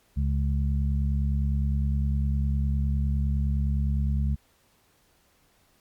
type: harmonic tone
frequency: 69.8 Hz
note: C#2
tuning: 13 cents sharp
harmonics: 1 / 2 / 3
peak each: -23 / -29 / -33 dBFS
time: 0.16-4.36 s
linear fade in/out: 20 ms
effects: pink hiss -64 dBFS RMS until 5.8 s + MP3 96 kbps